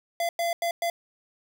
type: tone bursts at uneven times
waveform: square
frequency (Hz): 682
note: F5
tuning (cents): -41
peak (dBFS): -25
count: 4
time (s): 0.2-0.29 / 0.39-0.53 / 0.62-0.71 / 0.82-0.9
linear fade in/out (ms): 2
effects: none